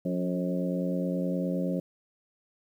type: harmonic tone with a mistuned harmonic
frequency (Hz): 89.6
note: F2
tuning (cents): +45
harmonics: 2 / 3 / 4 / 5 / 6 / 7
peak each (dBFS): -29 / -33 / -39 / -41 / -34 / -41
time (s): 0.05-1.8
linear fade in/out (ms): 5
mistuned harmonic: 3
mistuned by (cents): +48
effects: 10-bit